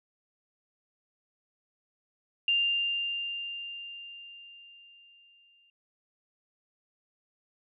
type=tone with exponential decay; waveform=sine; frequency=2794 Hz; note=F7; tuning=in tune; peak=-22 dBFS; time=2.48-5.7 s; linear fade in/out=2 ms; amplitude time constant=700 ms; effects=none